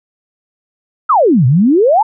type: exponential two-way sweep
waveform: sine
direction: down then up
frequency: 1376 to 117.5 to 920 Hz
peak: -6 dBFS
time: 1.09-2.03 s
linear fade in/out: 10 ms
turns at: 1.46 s
effects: none